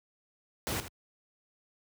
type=noise with echo; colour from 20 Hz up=pink; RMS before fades=-33 dBFS; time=0.67-0.8 s; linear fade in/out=0 ms; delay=80 ms; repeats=1; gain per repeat=-11 dB; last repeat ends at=0.88 s; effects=high-pass 60 Hz 12 dB/octave